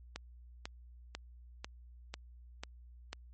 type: click train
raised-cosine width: 0.2 ms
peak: -23 dBFS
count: 7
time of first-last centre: 0.16-3.13 s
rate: 2.02 Hz
effects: added 60 Hz sine -52 dBFS peak until 3.33 s + MP3 32 kbps